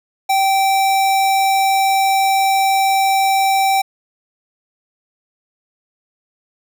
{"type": "tone", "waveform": "square", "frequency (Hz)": 777, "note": "G5", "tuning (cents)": -16, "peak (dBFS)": -13, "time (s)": [0.29, 3.82], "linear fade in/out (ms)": 10, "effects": []}